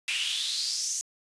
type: noise with high-pass filter sweep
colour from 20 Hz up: pink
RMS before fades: -30 dBFS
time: 0.08-1.01 s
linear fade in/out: 0 ms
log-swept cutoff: 2500 to 6700 Hz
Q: 5.2
effects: resampled to 22050 Hz